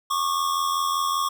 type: tone pair together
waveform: square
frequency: 1100 / 1185.2 Hz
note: C#6 / D6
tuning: -14 / +15 cents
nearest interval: minor second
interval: 129 cents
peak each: -24 / -28 dBFS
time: 0.1-1.29 s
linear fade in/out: 10 ms
effects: none